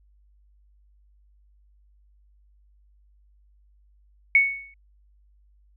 sine tone with exponential decay, 2217 Hz, C#7, in tune, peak -11 dBFS, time 4.35-4.74 s, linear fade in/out 2 ms, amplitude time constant 84 ms, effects added 50 Hz sine -56 dBFS peak until 5.76 s

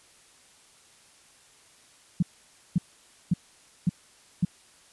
sine tone bursts, 174.8 Hz, F3, 2 cents sharp, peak -18 dBFS, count 5, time 2.2-4.45 s, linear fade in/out 5 ms, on 26 ms, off 530 ms, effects white hiss -57 dBFS RMS until 4.92 s + resampled to 24000 Hz

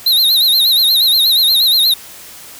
square tone with vibrato, 3935 Hz, B7, 7 cents flat, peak -9 dBFS, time 0.06-1.94 s, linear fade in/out 5 ms, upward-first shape sine, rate 8.4 Hz, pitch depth 120 cents each way, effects white hiss -35 dBFS RMS until 2.59 s

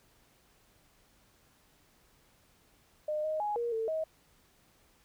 sine tone with pitch steps, 608 / 623 / 834 / 472.4 / 447.5 / 635 Hz, D#5 / D#5 / G#5 / A#4 / A4 / D#5, -40 / +2 / +7 / +23 / +29 / +35 cents, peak -30 dBFS, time 3.08-4.04 s, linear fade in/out 5 ms, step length 160 ms, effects pink hiss -66 dBFS RMS until 5.04 s

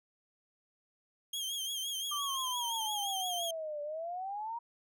sawtooth tone with vibrato, 3218 Hz, G7, 45 cents sharp, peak -32 dBFS, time 1.33-3.51 s, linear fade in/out 5 ms, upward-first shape triangle, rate 5.8 Hz, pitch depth 78 cents each way
sine exponential two-way sweep, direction down then up, 1186 to 581 to 952 Hz, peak -36 dBFS, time 2.11-4.59 s, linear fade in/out 10 ms, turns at 3.82 s
effects none

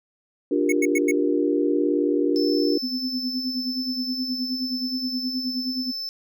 sine chord, G minor seventh, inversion second, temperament just, 294 / 352.8 / 392 / 470.4 Hz, D4 / F4 / G4 / Bb4, +2 / +18 / 0 / +16 cents, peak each -22 / -24 / -26 / -26 dBFS, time 0.51-2.78 s, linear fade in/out 5 ms
square tone bursts, 2200 Hz, C#7, 14 cents flat, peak -23 dBFS, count 4, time 0.69-1.114 s, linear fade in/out 5 ms, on 34 ms, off 96 ms
triangle tone, 5274 Hz, E8, in tune, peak -27 dBFS, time 2.36-6.09 s, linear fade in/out 0 ms
sine tone with tremolo, 254.6 Hz, C4, 47 cents flat, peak -23 dBFS, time 2.82-5.92 s, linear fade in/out 20 ms, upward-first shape sine, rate 9.5 Hz, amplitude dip 80%
effects none

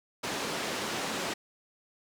pink band-pass noise, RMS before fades -34 dBFS, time 0.23-1.34 s, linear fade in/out 10 ms, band 230 to 6900 Hz, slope 12 dB/octave, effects none

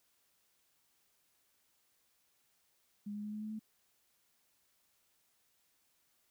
sine tone with pitch steps, 205.7 / 208 / 210.3 / 212.6 / 214.9 / 217.3 Hz, G#3 / G#3 / G#3 / G#3 / A3 / A3, -16 / +3 / +22 / +41 / -41 / -21 cents, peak -39 dBFS, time 3.06-3.594 s, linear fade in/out 10 ms, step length 89 ms, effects white hiss -75 dBFS RMS until 6.3 s

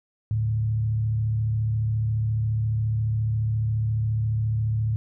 sine tone with frequency modulation, 110 Hz, A2, in tune, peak -21 dBFS, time 0.31-4.96 s, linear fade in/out 0 ms, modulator 34.4 Hz, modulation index 0.44, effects none

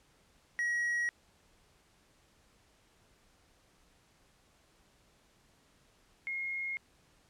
triangle / sine tone pair in turn, 1906 / 2149 Hz, A#6 / C7, +38 / +46 cents, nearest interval major second, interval 208 cents, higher second, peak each -28 / -34 dBFS, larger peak first, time 0.59-1.09 / 6.27-6.77 s, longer neither, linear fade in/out 0 ms, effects pink hiss -67 dBFS RMS until 7.29 s + low-pass 10000 Hz 12 dB/octave

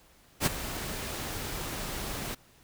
pink noise with ADSR envelope, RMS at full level -23 dBFS, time 0.4-2.35 s, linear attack 62 ms, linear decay 20 ms, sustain -13 dB, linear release 9 ms, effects pink hiss -60 dBFS RMS until 2.63 s

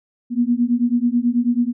sine beating tone pair, 236.1 / 245.3 Hz, A#3 / B3, +22 / -12 cents, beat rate 9.2 Hz, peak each -18 / -18 dBFS, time 0.3-1.73 s, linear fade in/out 50 ms, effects none

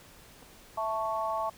clicks, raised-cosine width 1 ms, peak -39 dBFS, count 2, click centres 0.425 / 0.429 s
sine chord, A major, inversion second, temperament equal, 659.3 / 880 / 1108.7 Hz, E5 / A5 / C#6, 0 / 0 / 0 cents, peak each -33 dBFS, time 0.77-1.5 s, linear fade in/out 10 ms
effects pink hiss -54 dBFS RMS until 1.57 s

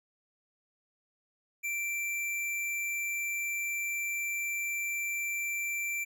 square tone, 2348 Hz, D7, 1 cent flat, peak -32 dBFS, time 1.63-6.05 s, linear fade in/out 20 ms, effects none

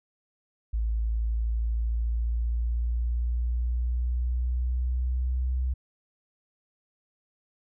sine exponential sweep, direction up, 55 to 63.8 Hz, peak -24 dBFS, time 0.73-5.74 s, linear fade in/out 10 ms, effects none

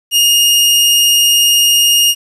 sawtooth tone, 2847 Hz, F7, 33 cents sharp, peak -4 dBFS, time 0.11-2.15 s, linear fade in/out 50 ms, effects resampled to 32000 Hz + 7-bit

